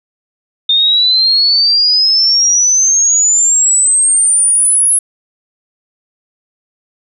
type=exponential sweep; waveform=sine; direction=up; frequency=3626 to 10760 Hz; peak=-7 dBFS; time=0.69-4.99 s; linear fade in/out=5 ms; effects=none

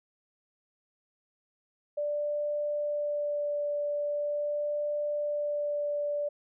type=tone with vibrato; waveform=sine; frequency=587 Hz; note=D5; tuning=1 cent flat; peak=-28 dBFS; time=1.97-6.29 s; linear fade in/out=10 ms; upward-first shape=sine; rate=0.42 Hz; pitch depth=9 cents each way; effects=none

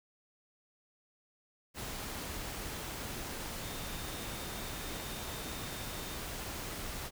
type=tone in noise; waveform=sine; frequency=3650 Hz; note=A#7; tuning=37 cents flat; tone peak=-52 dBFS; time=3.61-6.21 s; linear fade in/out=50 ms; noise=pink; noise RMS=-41 dBFS; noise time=1.74-7.11 s; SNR=-14 dB; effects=none

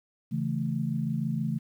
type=chord; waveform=sine; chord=A major; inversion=first; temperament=equal; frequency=138.59 / 164.81 / 220 Hz; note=C#3 / E3 / A3; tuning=0 / 0 / 0 cents; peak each=-31 dBFS; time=0.31-1.59 s; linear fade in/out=20 ms; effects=10-bit

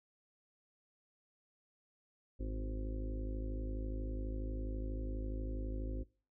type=harmonic tone with a mistuned harmonic; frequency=52.2 Hz; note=G#1; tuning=10 cents sharp; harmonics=1 / 2 / 4 / 5 / 6 / 7 / 8 / 9 / 10; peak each=-37 / -48 / -57 / -47 / -52 / -51 / -63 / -63 / -53 dBFS; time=2.39-6.04 s; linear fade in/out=20 ms; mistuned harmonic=2; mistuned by=+34 cents; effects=noise-tail reverb RT60 0.4 s tail -24 dB re dry

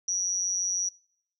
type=tone with amplitude modulation; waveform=sine; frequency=5800 Hz; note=F#8; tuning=35 cents flat; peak=-21 dBFS; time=0.08-0.89 s; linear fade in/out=5 ms; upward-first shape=sine; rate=186 Hz; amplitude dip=90%; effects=noise-tail reverb RT60 0.7 s tail -25 dB re dry

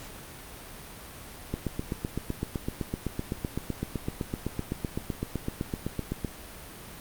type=click train; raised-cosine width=3 ms; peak=-16 dBFS; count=38; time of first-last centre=1.54-6.247 s; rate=7.86 Hz; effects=pink hiss -44 dBFS RMS until 7 s + Opus 48 kbps

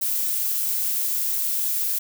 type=noise; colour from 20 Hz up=violet; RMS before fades=-24 dBFS; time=0.01-1.99 s; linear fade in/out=10 ms; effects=none

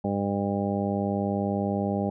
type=harmonic tone; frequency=100 Hz; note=G2; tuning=35 cents sharp; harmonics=1 / 2 / 3 / 4 / 5 / 6 / 7 / 8; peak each=-33 / -27 / -34 / -34 / -35 / -33 / -42 / -34 dBFS; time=0.04-2.1 s; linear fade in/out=5 ms; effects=none

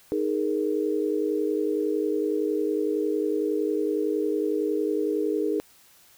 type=chord; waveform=sine; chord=D# suspended fourth; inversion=none; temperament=equal; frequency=311.1 / 415.3 / 466.2 Hz; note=D#4 / G#4 / A#4; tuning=0 / 0 / 0 cents; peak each=-27 / -26 / -29 dBFS; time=0.12-5.6 s; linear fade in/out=0 ms; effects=white hiss -56 dBFS RMS until 6.17 s

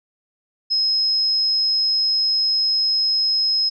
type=tone; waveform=sine; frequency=5130 Hz; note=E8; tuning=48 cents flat; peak=-16 dBFS; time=0.7-3.7 s; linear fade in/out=20 ms; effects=none

